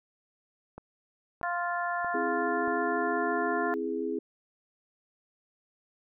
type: click train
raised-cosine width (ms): 1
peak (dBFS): -28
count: 4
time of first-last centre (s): 0.78-2.679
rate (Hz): 1.58
type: harmonic tone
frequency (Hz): 349.2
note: F4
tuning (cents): 0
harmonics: 2 / 3 / 4 / 5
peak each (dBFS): -32 / -34 / -35 / -36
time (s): 1.43-3.74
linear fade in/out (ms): 0
type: chord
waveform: sine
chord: C augmented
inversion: none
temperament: equal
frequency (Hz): 261.6 / 329.6 / 415.3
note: C4 / E4 / G#4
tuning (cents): 0 / 0 / 0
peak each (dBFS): -35 / -34 / -32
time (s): 2.14-4.19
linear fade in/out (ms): 5
effects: none